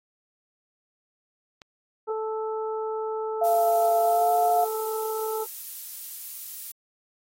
click, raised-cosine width 0.2 ms, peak -27 dBFS, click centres 1.618 s
harmonic tone, 438.1 Hz, A4, 7 cents flat, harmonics 1 / 2 / 3, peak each -28 / -34 / -38 dBFS, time 2.07-5.45 s, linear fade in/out 20 ms
sine tone with pitch glide, 685 to 705.1 Hz, F5 to F5, -34 to +16 cents, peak -19 dBFS, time 3.41-4.65 s, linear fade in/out 10 ms, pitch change +50 cents, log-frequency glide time 4.02-4.31 s
violet noise, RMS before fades -36 dBFS, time 3.44-6.72 s, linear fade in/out 10 ms
effects AAC 48 kbps

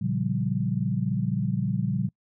sine chord, G half-diminished seventh, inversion first, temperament just, 117.6 / 141.12 / 176.4 / 196 Hz, Bb2 / Db3 / F3 / G3, +16 / +31 / +18 / 0 cents, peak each -29 dBFS, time 0.01-2.09 s, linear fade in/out 10 ms, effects noise-tail reverb RT60 0.1 s tail -25 dB re dry

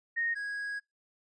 sine / triangle tone pair in turn, 1856 / 1653.5 Hz, A#6 / G#6, -8 / -8 cents, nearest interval major second, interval 200 cents, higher first, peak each -28 / -32 dBFS, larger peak first, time 0.16-0.35 / 0.35-0.8 s, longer second, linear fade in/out 20 ms, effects noise-tail reverb RT60 0.2 s tail -24 dB re dry + resampled to 22050 Hz

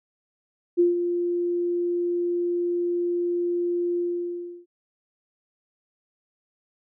sine tone with ADSR envelope, 349.2 Hz, F4, in tune, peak -14 dBFS, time 0.77-4.66 s, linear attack 27 ms, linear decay 150 ms, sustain -8 dB, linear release 680 ms, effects none

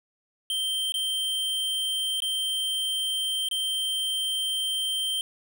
square tone with dropouts, 3136 Hz, G7, in tune, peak -26 dBFS, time 0.5-5.21 s, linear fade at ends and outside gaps 1 ms, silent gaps 0.921-0.941 / 2.203-2.221 / 3.487-3.512 s, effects none

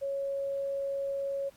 sine tone, 553 Hz, C#5, 4 cents flat, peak -30 dBFS, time 0.01-1.5 s, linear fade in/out 20 ms, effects pink hiss -62 dBFS RMS until 1.56 s + AAC 64 kbps

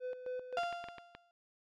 triangle tone with tremolo, 504 Hz, B4, 35 cents sharp, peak -35 dBFS, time 0-0.6 s, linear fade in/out 50 ms, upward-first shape square, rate 3.8 Hz, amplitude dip 65%
35% pulse tone with exponential decay, 694 Hz, F5, 11 cents flat, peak -29 dBFS, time 0.57-1.31 s, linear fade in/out 1 ms, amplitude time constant 160 ms
clicks, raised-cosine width 0.3 ms, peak -30 dBFS, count 7, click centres 0.584 / 0.634 / 0.727 / 0.841 / 0.886 / 0.983 / 1.15 s
effects low-pass 4000 Hz 12 dB/octave

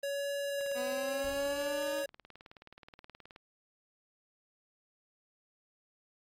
square tone with vibrato, 560 Hz, C#5, 18 cents sharp, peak -34 dBFS, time 0.03-2.06 s, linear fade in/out 5 ms, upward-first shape sine, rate 0.78 Hz, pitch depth 16 cents each way
click train, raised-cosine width 0.3 ms, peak -35 dBFS, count 53, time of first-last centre 0.61-3.361 s, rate 18.9 Hz
15% pulse linear sweep, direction up, 246.9 to 311.1 Hz, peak -33 dBFS, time 0.74-2.05 s, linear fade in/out 50 ms
brown noise with exponential decay, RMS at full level -48 dBFS, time 1.24-2.26 s, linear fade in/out 2 ms, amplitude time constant 220 ms
effects AAC 48 kbps

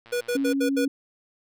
click train, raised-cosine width 0.3 ms, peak -32 dBFS, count 56, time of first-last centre 0.06-0.534 s, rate 116 Hz
square tone bursts, 485.6 Hz, B4, 29 cents flat, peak -24 dBFS, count 5, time 0.12-0.854 s, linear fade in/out 10 ms, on 90 ms, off 71 ms
sine tone, 275.3 Hz, C#4, 12 cents flat, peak -22 dBFS, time 0.35-0.88 s, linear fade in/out 5 ms
effects none

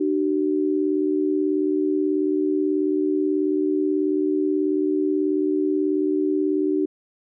sine tone pair together, 301.8 / 380.2 Hz, D4 / F#4, +47 / +47 cents, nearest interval major third, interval 400 cents, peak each -21 / -22 dBFS, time 0-6.86 s, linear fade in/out 10 ms, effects none

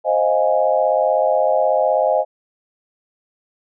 sine chord, F minor seventh, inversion second, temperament equal, 523.3 / 622.3 / 698.5 / 830.6 Hz, C5 / Eb5 / F5 / Ab5, 0 / 0 / 0 / 0 cents, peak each -19 / -17 / -21 / -21 dBFS, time 0.04-2.25 s, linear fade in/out 50 ms, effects none

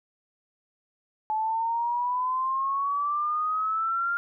sine exponential sweep, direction up, 860 to 1404 Hz, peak -24 dBFS, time 1.3-4.17 s, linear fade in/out 0 ms, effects none

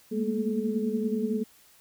sine tone cluster, 206.7 / 223.4 / 234 / 430.6 Hz, G#3 / A3 / A#3 / A4, -8 / +27 / +7 / -37 cents, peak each -31 dBFS, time 0.11-1.44 s, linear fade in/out 20 ms, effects white hiss -58 dBFS RMS until 1.8 s

